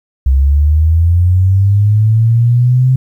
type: linear sweep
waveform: sine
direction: up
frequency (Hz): 64.9 to 130.81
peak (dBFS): -6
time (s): 0.26-2.96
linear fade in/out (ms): 5
effects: 8-bit